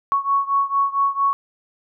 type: beating tone pair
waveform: sine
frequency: 1108.7 / 1113.1 Hz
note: C#6 / C#6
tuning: 0 / +7 cents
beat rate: 4.4 Hz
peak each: -19 / -21 dBFS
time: 0.12-1.33 s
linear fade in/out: 0 ms
effects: none